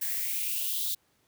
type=noise with high-pass filter sweep; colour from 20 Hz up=violet; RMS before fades=-31 dBFS; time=0.01-0.95 s; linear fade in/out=10 ms; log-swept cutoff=1700 to 3800 Hz; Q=5; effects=pink hiss -69 dBFS RMS until 1.27 s + high-pass 80 Hz 12 dB/octave